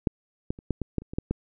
clicks, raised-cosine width 3 ms, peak -9 / -14 / -30 / -12 / -16 / -12 / -30 / -24 / -12 / -13 dBFS, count 10, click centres 0.072 / 0.505 / 0.589 / 0.707 / 0.817 / 0.983 / 1.02 / 1.135 / 1.185 / 1.31 s, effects none

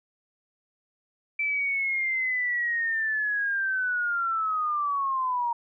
sine linear sweep, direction down, 2332 to 932.3 Hz, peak -24 dBFS, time 1.39-5.53 s, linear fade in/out 5 ms, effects none

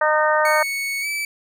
harmonic tone, 306.4 Hz, D#4, 27 cents flat, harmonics 2 / 3 / 4 / 5 / 6, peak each -19 / -21 / -22 / -23 / -24 dBFS, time 0.01-0.63 s, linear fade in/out 5 ms
40% pulse tone with pitch glide, 2217 to 2308 Hz, C#7 to D7, 0 to -31 cents, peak -22 dBFS, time 0.45-1.25 s, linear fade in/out 2 ms, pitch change +69 cents, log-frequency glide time 1.01-1.07 s
effects none

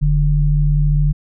sine tone pair together, 42.45 / 147.9 Hz, F1 / D3, -48 / +13 cents, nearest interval octave + minor seventh, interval 2161 cents, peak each -14 dBFS, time 0.01-1.13 s, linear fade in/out 20 ms, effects none

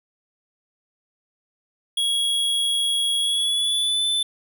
square tone with pitch glide, 3322 to 3518 Hz, G#7 to A7, 0 to -1 cents, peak -20 dBFS, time 1.97-4.23 s, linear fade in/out 5 ms, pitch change +99 cents, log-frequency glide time 3.19-4.05 s, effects none

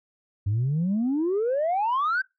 sine exponential sweep, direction up, 96.3 to 1584 Hz, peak -20 dBFS, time 0.46-2.22 s, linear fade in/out 10 ms, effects noise-tail reverb RT60 0.2 s tail -23 dB re dry + tanh soft clip ceiling -19 dBFS

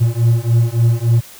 triangle beating tone pair, 115.1 / 118.6 Hz, A#2 / A#2, -22 / +30 cents, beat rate 3.5 Hz, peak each -12 dBFS, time 0-1.21 s, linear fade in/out 20 ms, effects white hiss -39 dBFS RMS until 1.39 s

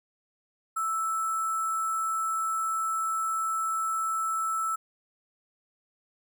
sine tone with sample-and-hold, 1318.5 Hz, E6, in tune, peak -26 dBFS, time 0.76-4.76 s, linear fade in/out 10 ms, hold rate 8820 Hz, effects none

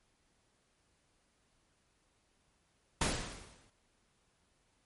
pink noise with exponential decay, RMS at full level -29 dBFS, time 3.01-3.7 s, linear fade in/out 5 ms, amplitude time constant 150 ms, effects pink hiss -74 dBFS RMS until 4.85 s + MP3 48 kbps

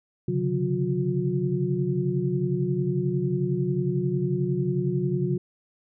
sine tone cluster, 133.7 / 144.8 / 181.8 / 359.1 Hz, C3 / D3 / F#3 / F4, +38 / -24 / -30 / +48 cents, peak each -28 dBFS, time 0.28-5.38 s, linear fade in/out 5 ms, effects none

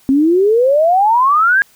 sine exponential sweep, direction up, 261.6 to 1661.2 Hz, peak -8 dBFS, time 0.09-1.62 s, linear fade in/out 0 ms, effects white hiss -50 dBFS RMS until 1.75 s

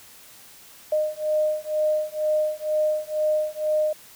sine beating tone pair, 612 / 614.1 Hz, D#5 / D#5, -29 / -23 cents, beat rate 2.1 Hz, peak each -24 / -24 dBFS, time 0.92-3.93 s, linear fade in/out 5 ms, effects white hiss -48 dBFS RMS until 4.15 s

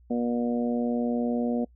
harmonic tone, 119.9 Hz, A#2, 49 cents sharp, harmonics 2 / 3 / 4 / 5 / 6, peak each -25 / -37 / -32 / -35 / -38 dBFS, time 0.1-1.65 s, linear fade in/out 10 ms, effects noise-tail reverb RT60 0.1 s tail -24 dB re dry + added 60 Hz sine -53 dBFS peak until 1.75 s

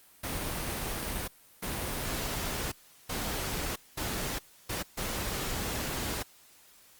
pink noise bursts at uneven times, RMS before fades -34 dBFS, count 6, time 0.23-1.28 / 1.62-2.72 / 3.09-3.76 / 3.97-4.39 / 4.69-4.83 / 4.97-6.23 s, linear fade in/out 10 ms, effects white hiss -58 dBFS RMS until 6.99 s + Opus 32 kbps

